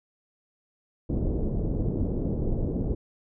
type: low-pass noise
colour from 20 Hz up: pink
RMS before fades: -27 dBFS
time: 1.09-2.95 s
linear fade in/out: 10 ms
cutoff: 460 Hz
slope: 24 dB/octave
effects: none